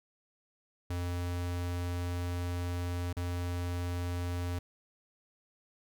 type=tone with dropouts; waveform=square; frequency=88.1 Hz; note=F2; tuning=16 cents sharp; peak=-33 dBFS; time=0.9-4.59 s; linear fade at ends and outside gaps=5 ms; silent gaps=3.129-3.167 s; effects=none